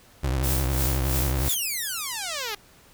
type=tone with vibrato; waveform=30% pulse; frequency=65.6 Hz; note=C2; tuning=5 cents sharp; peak=-20 dBFS; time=0.23-1.49 s; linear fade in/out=10 ms; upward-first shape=triangle; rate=11 Hz; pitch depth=160 cents each way
type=noise with tremolo; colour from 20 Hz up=blue; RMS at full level=-27 dBFS; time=0.43-1.55 s; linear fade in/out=10 ms; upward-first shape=triangle; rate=3 Hz; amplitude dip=80%
type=exponential sweep; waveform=5% pulse; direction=down; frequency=3663 to 400.2 Hz; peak=-17 dBFS; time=1.49-2.55 s; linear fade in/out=5 ms
effects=pink hiss -54 dBFS RMS until 2.93 s